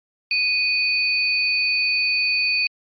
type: tone pair together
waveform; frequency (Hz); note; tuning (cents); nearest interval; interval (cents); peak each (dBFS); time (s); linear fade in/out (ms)
sine; 2486 / 4515; D#7 / C#8; -2 / +31; minor seventh; 1033; -19 / -23; 0.31-2.67; 2
effects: Opus 32 kbps